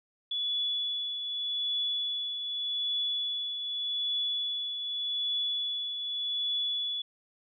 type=tone with tremolo; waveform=sine; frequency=3422 Hz; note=A7; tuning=49 cents flat; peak=-27 dBFS; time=0.31-7.02 s; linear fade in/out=5 ms; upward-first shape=triangle; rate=0.84 Hz; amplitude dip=50%; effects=none